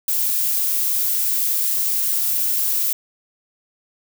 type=noise; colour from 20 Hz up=violet; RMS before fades=-20 dBFS; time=0.08-2.93 s; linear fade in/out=2 ms; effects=none